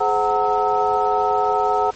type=tone cluster; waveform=sine; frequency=419.2 / 516 / 744 / 916 / 1294 Hz; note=G#4 / C5 / F#5 / A#5 / E6; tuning=+16 / -24 / +9 / -31 / -32 cents; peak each=-22 / -27 / -19 / -22 / -24 dBFS; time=0-1.91 s; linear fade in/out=10 ms; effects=pink hiss -42 dBFS RMS until 1.95 s + MP3 32 kbps